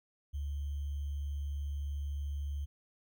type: tone with sample-and-hold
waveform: sine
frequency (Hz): 71.6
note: D2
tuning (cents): -43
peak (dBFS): -34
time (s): 0.33-2.66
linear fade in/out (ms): 20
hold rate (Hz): 3150
effects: none